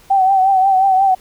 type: tone with vibrato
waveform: sine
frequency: 767 Hz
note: G5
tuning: 38 cents flat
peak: -9 dBFS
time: 0.1-1.15 s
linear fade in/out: 10 ms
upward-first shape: triangle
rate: 5.6 Hz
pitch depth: 60 cents each way
effects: pink hiss -47 dBFS RMS until 1.2 s